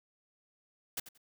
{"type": "noise with echo", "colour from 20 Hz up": "white", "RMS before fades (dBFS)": -36, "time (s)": [0.97, 1], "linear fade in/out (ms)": 5, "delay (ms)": 89, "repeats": 2, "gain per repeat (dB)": -14, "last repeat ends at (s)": 1.178, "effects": []}